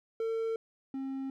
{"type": "tone pair in turn", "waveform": "triangle", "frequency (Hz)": [451.2, 268.3], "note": ["A4", "C4"], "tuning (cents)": [44, 44], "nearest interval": "major sixth", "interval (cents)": 900, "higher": "first", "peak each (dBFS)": [-28, -32], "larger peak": "first", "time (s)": [[0.2, 0.56], [0.94, 1.3]], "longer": "neither", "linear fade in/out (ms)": 2, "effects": []}